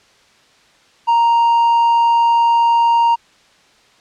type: tone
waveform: triangle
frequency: 932.3 Hz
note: A#5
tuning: in tune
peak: -8 dBFS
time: 1.07-3.16 s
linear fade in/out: 20 ms
effects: white hiss -51 dBFS RMS until 4 s + low-pass 5000 Hz 12 dB/octave